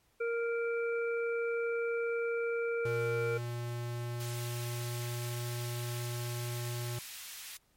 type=harmonic tone; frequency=466.2 Hz; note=A#4; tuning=in tune; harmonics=1 / 3 / 5; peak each=-31 / -39 / -43 dBFS; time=0.2-3.38 s; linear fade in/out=10 ms
type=tone with pitch glide; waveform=square; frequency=119.5 to 120.19 Hz; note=A#2 to B2; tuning=+43 to -47 cents; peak=-36 dBFS; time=2.85-6.99 s; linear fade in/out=5 ms; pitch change=+10 cents; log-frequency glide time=3.78-5.36 s
type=high-pass noise; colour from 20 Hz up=pink; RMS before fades=-46 dBFS; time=4.2-7.57 s; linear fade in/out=2 ms; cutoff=2200 Hz; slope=12 dB/octave
effects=pink hiss -71 dBFS RMS until 7.76 s + MP3 64 kbps